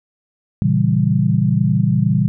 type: chord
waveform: sine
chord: A# diminished seventh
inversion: none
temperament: equal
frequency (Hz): 116.54 / 138.59 / 164.81 / 196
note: A#2 / C#3 / E3 / G3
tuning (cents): 0 / 0 / 0 / 0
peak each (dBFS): -18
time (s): 0.62-2.28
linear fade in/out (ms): 0
effects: none